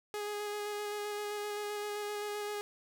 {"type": "tone with vibrato", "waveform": "sawtooth", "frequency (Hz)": 415.3, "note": "G#4", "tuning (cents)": 0, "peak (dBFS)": -32, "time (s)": [0.14, 2.61], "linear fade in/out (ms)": 0, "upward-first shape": "square", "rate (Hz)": 7.7, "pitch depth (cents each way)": 11, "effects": []}